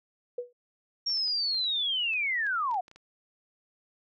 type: tone with exponential decay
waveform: sine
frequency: 488.1 Hz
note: B4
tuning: 20 cents flat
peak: -27 dBFS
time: 0.38-0.53 s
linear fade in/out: 5 ms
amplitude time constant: 31 ms
type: linear sweep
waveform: sine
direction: down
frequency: 5588 to 689 Hz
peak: -26 dBFS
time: 1.06-2.81 s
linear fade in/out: 10 ms
type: clicks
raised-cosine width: 0.2 ms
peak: -34 dBFS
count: 12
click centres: 1.099 / 1.174 / 1.276 / 1.547 / 1.642 / 2.135 / 2.467 / 2.713 / 2.743 / 2.881 / 2.914 / 2.96 s
effects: none